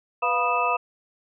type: tone cluster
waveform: sine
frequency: 495.1 / 702 / 979 / 1236 / 2631 Hz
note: B4 / F5 / B5 / D#6 / E7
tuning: +4 / +9 / -15 / -12 / -4 cents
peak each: -30 / -27 / -25 / -25 / -28 dBFS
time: 0.22-0.77 s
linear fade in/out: 10 ms
effects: none